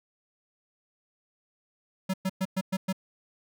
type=tone bursts; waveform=square; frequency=189.3 Hz; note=F#3; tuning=40 cents sharp; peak=-26 dBFS; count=6; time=2.09-2.928 s; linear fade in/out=10 ms; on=48 ms; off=110 ms; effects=none